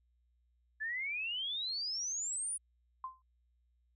sine exponential sweep, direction up, 1710 to 9956 Hz, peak -35 dBFS, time 0.8-2.58 s, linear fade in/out 20 ms
sine tone with exponential decay, 1040 Hz, C6, 11 cents flat, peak -35 dBFS, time 3.04-3.22 s, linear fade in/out 2 ms, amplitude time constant 38 ms
effects added 60 Hz sine -70 dBFS peak until 3.95 s

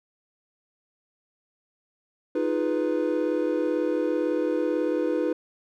triangle chord, F half-diminished seventh, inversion third, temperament equal, 311.1 / 349.2 / 415.3 / 493.9 Hz, Eb4 / F4 / Ab4 / Cb5, 0 / 0 / 0 / 0 cents, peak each -25 / -27 / -30 / -25 dBFS, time 2.35-5.33 s, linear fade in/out 5 ms, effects none

